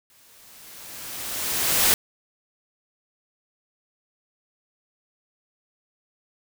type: noise with exponential growth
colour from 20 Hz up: white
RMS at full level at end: -17 dBFS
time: 0.1-1.94 s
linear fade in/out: 1 ms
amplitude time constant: 400 ms
effects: none